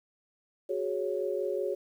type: chord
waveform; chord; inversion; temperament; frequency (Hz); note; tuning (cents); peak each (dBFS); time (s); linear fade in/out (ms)
sine; F# suspended second; none; equal; 370 / 415.3 / 554.4; F#4 / G#4 / C#5; 0 / 0 / 0; -33; 0.69-1.75; 10
effects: 10-bit

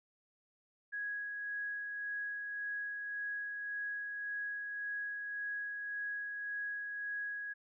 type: tone with tremolo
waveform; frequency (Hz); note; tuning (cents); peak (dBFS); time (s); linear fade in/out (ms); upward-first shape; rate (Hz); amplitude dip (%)
sine; 1661.2; G#6; 0; -36; 0.92-7.54; 20; sine; 1.8; 30
effects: none

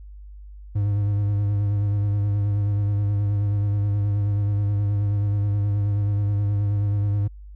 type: tone with vibrato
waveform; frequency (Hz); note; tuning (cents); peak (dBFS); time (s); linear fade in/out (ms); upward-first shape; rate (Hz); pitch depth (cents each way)
triangle; 102; G#2; -31; -17; 0.75-7.28; 10; sine; 9.4; 28
effects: added 50 Hz sine -38 dBFS peak until 7.55 s

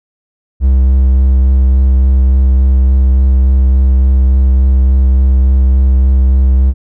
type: tone with vibrato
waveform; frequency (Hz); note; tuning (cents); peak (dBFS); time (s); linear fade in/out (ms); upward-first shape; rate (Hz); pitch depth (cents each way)
triangle; 65.41; C2; 0; -3; 0.6-6.74; 50; triangle; 3.5; 18
effects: none

